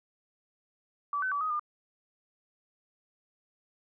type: tone with pitch steps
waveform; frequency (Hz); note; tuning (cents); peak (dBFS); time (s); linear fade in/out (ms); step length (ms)
sine; 1153 / 1519 / 1150 / 1255 / 1206; D6 / F#6 / D6 / D#6 / D6; -32 / +45 / -37 / +15 / +46; -28; 1.13-1.595; 2; 93
effects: none